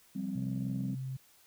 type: chord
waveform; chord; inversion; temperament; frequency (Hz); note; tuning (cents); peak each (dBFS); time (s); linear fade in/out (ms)
sine; F suspended second; none; equal; 174.61 / 196 / 261.6; F3 / G3 / C4; 0 / 0 / 0; -41 / -35 / -38; 0.15-0.95; 10
type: tone with pitch glide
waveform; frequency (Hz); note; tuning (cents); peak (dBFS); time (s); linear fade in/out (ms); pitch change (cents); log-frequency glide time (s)
sine; 130.81 to 131.57; C3 to C3; 0 to +10; -35; 0.35-1.17; 10; +10; 0.57-0.73
effects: tanh soft clip ceiling -25 dBFS + white hiss -63 dBFS RMS until 1.46 s